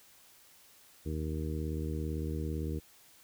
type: harmonic tone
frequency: 77.78 Hz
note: D#2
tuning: in tune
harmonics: 1 / 2 / 3 / 4 / 5 / 6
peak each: -35 / -39 / -43 / -41 / -44 / -45 dBFS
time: 1.05-2.8 s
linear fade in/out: 20 ms
effects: white hiss -60 dBFS RMS until 3.23 s